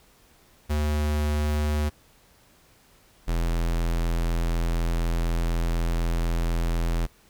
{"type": "tone pair in turn", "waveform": "square", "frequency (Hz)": [74.9, 42.04], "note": ["D2", "E1"], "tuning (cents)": [35, 35], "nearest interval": "minor seventh", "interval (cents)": 1000, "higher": "first", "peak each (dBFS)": -23, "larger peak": "neither", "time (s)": [[0.69, 1.9], [3.27, 7.07]], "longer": "second", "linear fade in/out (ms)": 20, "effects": ["pink hiss -58 dBFS RMS until 7.29 s"]}